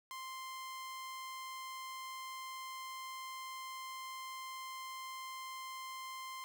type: tone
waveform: sawtooth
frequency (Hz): 1046.5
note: C6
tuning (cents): 0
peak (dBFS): -40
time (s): 0.11-6.44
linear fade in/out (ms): 0
effects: none